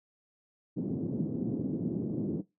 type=band-pass noise; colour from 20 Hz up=pink; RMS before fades=-33 dBFS; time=0.76-2.42 s; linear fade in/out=20 ms; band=150 to 340 Hz; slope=24 dB/octave; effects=noise-tail reverb RT60 0.2 s tail -19 dB re dry